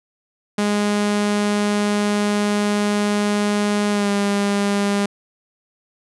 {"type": "tone with pitch glide", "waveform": "sawtooth", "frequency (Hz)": [206.6, 201.8], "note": ["G#3", "G#3"], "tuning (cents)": [-9, -49], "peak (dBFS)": -13, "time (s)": [0.58, 5.06], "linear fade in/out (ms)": 5, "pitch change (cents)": -40, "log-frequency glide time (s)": [3.91, 4.09], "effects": ["resampled to 24000 Hz"]}